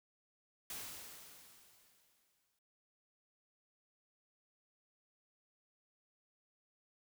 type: noise with exponential decay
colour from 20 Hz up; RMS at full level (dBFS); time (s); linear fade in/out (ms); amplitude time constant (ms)
white; -44; 0.7-2.59; 2; 410
effects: none